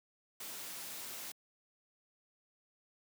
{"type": "noise", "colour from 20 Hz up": "white", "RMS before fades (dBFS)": -45, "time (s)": [0.4, 1.32], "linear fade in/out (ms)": 5, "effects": ["high-pass 150 Hz 12 dB/octave"]}